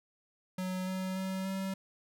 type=tone with pitch steps; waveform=square; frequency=185 / 187.26 / 189.54 / 191.86 Hz; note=F#3 / F#3 / F#3 / G3; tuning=0 / +21 / +42 / -37 cents; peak=-34 dBFS; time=0.58-1.74 s; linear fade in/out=5 ms; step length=290 ms; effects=none